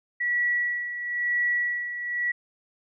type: tone with tremolo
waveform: sine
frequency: 1938 Hz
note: B6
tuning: 33 cents flat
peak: -21 dBFS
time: 0.2-2.32 s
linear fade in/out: 10 ms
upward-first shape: sine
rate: 1 Hz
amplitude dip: 65%
effects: none